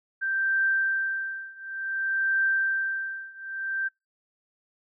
sine tone with tremolo, 1568 Hz, G6, in tune, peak -20 dBFS, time 0.21-3.89 s, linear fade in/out 20 ms, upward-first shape triangle, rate 0.56 Hz, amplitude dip 95%, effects noise-tail reverb RT60 0.2 s tail -25 dB re dry

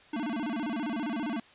square tone with vibrato, 261.6 Hz, C4, in tune, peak -31 dBFS, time 0.13-1.4 s, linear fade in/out 5 ms, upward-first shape square, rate 15 Hz, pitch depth 250 cents each way, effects white hiss -56 dBFS RMS until 1.54 s + resampled to 8000 Hz

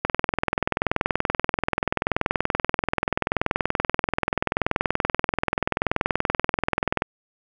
click train, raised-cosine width 0.5 ms, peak -5 dBFS, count 146, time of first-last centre 0.05-7.021 s, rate 20.8 Hz, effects none

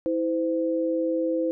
sine tone pair together, 325.2 / 513 Hz, E4 / C5, -23 / -34 cents, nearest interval minor sixth, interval 789 cents, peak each -25 dBFS, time 0.06-1.51 s, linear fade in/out 0 ms, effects none

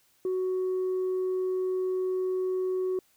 sine tone, 371.3 Hz, F#4, 6 cents sharp, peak -24 dBFS, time 0.25-2.99 s, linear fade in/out 2 ms, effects tanh soft clip ceiling -24 dBFS + white hiss -66 dBFS RMS until 3.16 s

